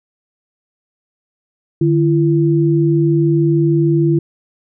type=tone pair together; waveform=sine; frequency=150 / 336.7 Hz; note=D3 / E4; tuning=+37 / +37 cents; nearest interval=octave + major second; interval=1400 cents; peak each=-13 dBFS; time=1.81-4.19 s; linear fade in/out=5 ms; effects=none